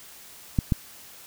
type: clicks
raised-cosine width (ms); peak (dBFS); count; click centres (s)
5; -8; 2; 0.588 / 0.722
effects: white hiss -47 dBFS RMS until 1.26 s